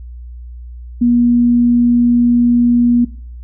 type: tone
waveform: sine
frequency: 240 Hz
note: B3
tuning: 49 cents flat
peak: -8 dBFS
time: 1.01-3.05 s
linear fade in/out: 10 ms
effects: noise-tail reverb RT60 0.5 s tail -19 dB re dry + added 60 Hz sine -28 dBFS peak until 3.43 s

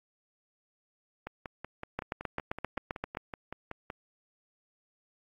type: two click trains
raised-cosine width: 0.5 ms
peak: -23 / -17 dBFS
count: 15 / 10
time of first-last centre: 1.27-3.902 / 1.99-3.171 s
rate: 5.32 / 7.62 Hz
effects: AAC 48 kbps

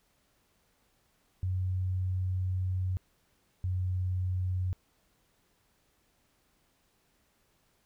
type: tone pair in turn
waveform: sine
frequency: 92.5 / 91.81 Hz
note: F#2 / F#2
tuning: 0 / -13 cents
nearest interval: unison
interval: 13 cents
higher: first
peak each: -28 dBFS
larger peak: neither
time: 1.43-2.97 / 3.64-4.73 s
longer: first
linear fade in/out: 0 ms
effects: pink hiss -71 dBFS RMS until 7.85 s

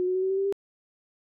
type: tone with pitch steps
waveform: sine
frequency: 362.8 / 368.3 / 373.9 / 379.5 / 385.3 / 391.1 / 397 Hz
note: F#4 / F#4 / F#4 / F#4 / G4 / G4 / G4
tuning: -34 / -8 / +18 / +44 / -30 / -4 / +22 cents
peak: -23 dBFS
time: 0-0.525 s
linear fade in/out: 0 ms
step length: 75 ms
effects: none

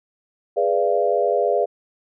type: chord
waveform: sine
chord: G# diminished seventh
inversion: none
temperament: equal with one note detuned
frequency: 415.3 / 493.9 / 587.3 / 686.1 Hz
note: G#4 / B4 / D5 / F5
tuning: 0 / 0 / 0 / -31 cents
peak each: -22 dBFS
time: 0.56-1.66 s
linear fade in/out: 20 ms
effects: none

